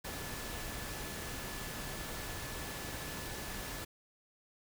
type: tone in noise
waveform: sine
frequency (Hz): 1729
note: A6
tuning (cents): -31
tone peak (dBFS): -52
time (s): 0.04-3.85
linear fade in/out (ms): 10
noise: pink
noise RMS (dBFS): -42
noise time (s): 0.04-3.85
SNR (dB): -13
effects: none